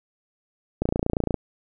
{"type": "click train", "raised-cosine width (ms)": 2, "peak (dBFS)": -9, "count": 16, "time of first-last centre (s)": [0.82, 1.343], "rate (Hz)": 28.7, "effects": []}